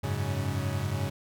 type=chord; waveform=40% pulse; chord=F# suspended second; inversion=none; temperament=equal with one note detuned; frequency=92.87 / 103.83 / 138.59 Hz; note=F#2 / G#2 / C#3; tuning=+7 / 0 / 0 cents; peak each=-32 / -31 / -32 dBFS; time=0.03-1.1 s; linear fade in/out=10 ms; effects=none